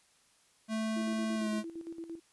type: tone with pitch glide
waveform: square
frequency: 220 to 214 Hz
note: A3 to A3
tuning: 0 to -48 cents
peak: -32 dBFS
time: 0.68-1.64 s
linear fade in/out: 50 ms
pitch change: -48 cents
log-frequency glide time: 1.35-1.48 s
type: tone with tremolo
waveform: sine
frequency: 331.9 Hz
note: E4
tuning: 12 cents sharp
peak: -38 dBFS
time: 0.96-2.2 s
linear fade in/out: 10 ms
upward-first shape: square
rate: 8.8 Hz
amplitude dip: 65%
effects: white hiss -67 dBFS RMS until 2.32 s + resampled to 24000 Hz